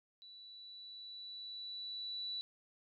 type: tone with level ramp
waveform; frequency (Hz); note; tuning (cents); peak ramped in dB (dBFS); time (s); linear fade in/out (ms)
sine; 3951; B7; 0; -53 to -38; 0.22-2.41; 0
effects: none